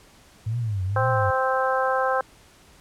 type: tone with vibrato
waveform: sine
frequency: 105.4 Hz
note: G#2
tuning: 26 cents sharp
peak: -23 dBFS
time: 0.46-1.31 s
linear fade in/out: 10 ms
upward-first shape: triangle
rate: 2 Hz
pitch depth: 260 cents each way
type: harmonic tone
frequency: 261.6 Hz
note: C4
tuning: in tune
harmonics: 2 / 3 / 4 / 5 / 6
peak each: -24 / -26 / -27 / -28 / -29 dBFS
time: 0.96-2.21 s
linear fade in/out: 2 ms
effects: pink hiss -53 dBFS RMS until 2.8 s + low-pass 11000 Hz 12 dB/octave